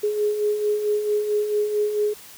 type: beating tone pair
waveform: sine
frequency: 415.3 / 419.8 Hz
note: G#4 / G#4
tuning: 0 / +19 cents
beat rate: 4.5 Hz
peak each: -29 / -20 dBFS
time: 0.03-2.14 s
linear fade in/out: 10 ms
effects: white hiss -44 dBFS RMS until 2.37 s